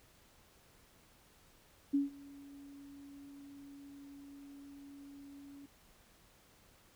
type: tone with ADSR envelope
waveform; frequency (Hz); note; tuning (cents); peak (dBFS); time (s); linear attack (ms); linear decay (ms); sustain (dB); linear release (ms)
sine; 281.1; C#4; +24; -26; 1.93-5.66; 16; 150; -24; 3
effects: pink hiss -65 dBFS RMS until 6.95 s